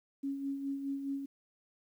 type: tone with tremolo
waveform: sine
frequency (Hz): 276.3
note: C#4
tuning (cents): -6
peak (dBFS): -32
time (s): 0.23-1.26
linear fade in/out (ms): 10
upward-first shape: sine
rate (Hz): 4.8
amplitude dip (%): 50
effects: 11-bit